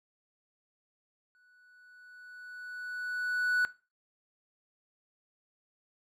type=tone with exponential growth; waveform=triangle; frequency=1480 Hz; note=F#6; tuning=in tune; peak=-22 dBFS; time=1.35-3.65 s; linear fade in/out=0 ms; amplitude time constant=500 ms; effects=noise-tail reverb RT60 0.3 s tail -17 dB re dry